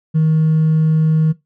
triangle tone with hard clipping, 157.6 Hz, D#3, 23 cents sharp, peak -10 dBFS, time 0.14-1.33 s, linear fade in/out 20 ms, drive 2 dB, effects noise-tail reverb RT60 0.2 s tail -20 dB re dry

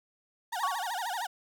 35% pulse tone with vibrato, 825 Hz, G#5, 12 cents flat, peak -30 dBFS, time 0.52-1.27 s, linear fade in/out 10 ms, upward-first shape sine, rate 13 Hz, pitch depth 260 cents each way
sine tone with exponential decay, 1119 Hz, C#6, 16 cents sharp, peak -24 dBFS, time 0.63-0.95 s, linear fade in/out 5 ms, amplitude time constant 69 ms
effects none

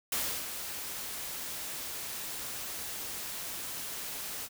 white noise with ADSR envelope, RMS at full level -31 dBFS, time 0.12-4.49 s, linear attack 4 ms, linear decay 320 ms, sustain -8 dB, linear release 46 ms, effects none

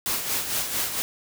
white noise with tremolo, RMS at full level -25 dBFS, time 0.06-1.02 s, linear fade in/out 0 ms, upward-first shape sine, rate 4.4 Hz, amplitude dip 55%, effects none

